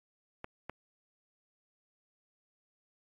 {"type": "clicks", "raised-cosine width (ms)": 0.5, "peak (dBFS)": [-25, -24], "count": 2, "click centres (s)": [0.444, 0.696], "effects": ["AAC 64 kbps"]}